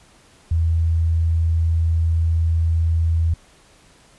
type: tone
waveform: sine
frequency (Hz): 82.2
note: E2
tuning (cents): -4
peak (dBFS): -15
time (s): 0.51-3.34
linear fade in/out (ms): 5
effects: pink hiss -52 dBFS RMS until 4.18 s + resampled to 24000 Hz